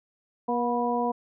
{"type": "harmonic tone with a mistuned harmonic", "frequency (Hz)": 240, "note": "B3", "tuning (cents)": -49, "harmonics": [1, 2, 3, 4], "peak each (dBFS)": [-29, -29, -29, -29], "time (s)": [0.48, 1.12], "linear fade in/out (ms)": 10, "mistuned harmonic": 4, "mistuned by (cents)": 32, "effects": []}